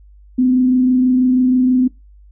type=tone with frequency modulation; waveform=sine; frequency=254.1 Hz; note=B3; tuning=49 cents sharp; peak=-10 dBFS; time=0.38-1.88 s; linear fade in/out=10 ms; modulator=26.2 Hz; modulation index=0.24; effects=noise-tail reverb RT60 0.2 s tail -20 dB re dry + added 50 Hz sine -41 dBFS peak until 2.31 s